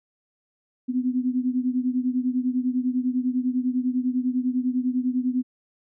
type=beating tone pair; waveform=sine; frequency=249.5 / 259.5 Hz; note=B3 / C4; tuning=+18 / -14 cents; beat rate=10 Hz; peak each=-23 / -26 dBFS; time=0.88-5.43 s; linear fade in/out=20 ms; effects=none